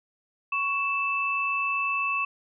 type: tone pair together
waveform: sine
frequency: 1113 / 2639 Hz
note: C#6 / E7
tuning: +7 / +1 cents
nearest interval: octave + minor third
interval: 1494 cents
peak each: -28 / -26 dBFS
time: 0.52-2.25 s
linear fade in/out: 5 ms
effects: none